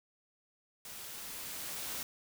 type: noise with level ramp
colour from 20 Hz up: white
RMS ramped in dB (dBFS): -47 to -39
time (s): 0.85-2.03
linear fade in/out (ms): 2
effects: none